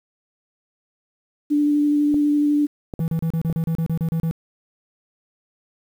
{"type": "tone with vibrato", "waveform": "sine", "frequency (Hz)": 293.7, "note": "D4", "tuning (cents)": 0, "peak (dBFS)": -15, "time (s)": [1.5, 2.67], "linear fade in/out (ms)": 20, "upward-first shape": "square", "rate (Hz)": 12, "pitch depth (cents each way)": 8}
{"type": "clicks", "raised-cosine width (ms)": 2, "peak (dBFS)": -17, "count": 4, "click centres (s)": [2.143, 2.938, 2.993, 3.499]}
{"type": "tone bursts", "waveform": "triangle", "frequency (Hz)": 163.5, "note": "E3", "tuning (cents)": -14, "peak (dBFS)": -17, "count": 12, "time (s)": [3, 4.311], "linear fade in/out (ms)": 0, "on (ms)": 79, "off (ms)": 33}
{"effects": ["8-bit"]}